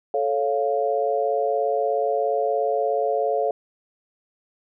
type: chord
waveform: sine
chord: A augmented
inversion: none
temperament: equal with one note detuned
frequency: 437.5 / 554.4 / 698.5 Hz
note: A4 / C#5 / E#5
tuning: -10 / 0 / 0 cents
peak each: -24 dBFS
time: 0.14-3.51 s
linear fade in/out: 2 ms
effects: none